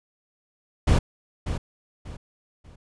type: noise with echo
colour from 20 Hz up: brown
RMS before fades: -17 dBFS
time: 0.87-0.99 s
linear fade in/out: 10 ms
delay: 590 ms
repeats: 3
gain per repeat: -10 dB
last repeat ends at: 2.76 s
effects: resampled to 22050 Hz